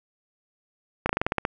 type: slowing click train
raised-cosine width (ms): 0.5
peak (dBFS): -8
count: 9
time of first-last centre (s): 1.06-1.451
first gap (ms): 33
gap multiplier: 1.11
effects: none